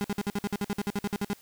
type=tone bursts; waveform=35% pulse; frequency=203.4 Hz; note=G#3; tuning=36 cents flat; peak=-25 dBFS; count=16; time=0.01-1.332 s; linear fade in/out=0 ms; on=32 ms; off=54 ms; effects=white hiss -56 dBFS RMS until 1.41 s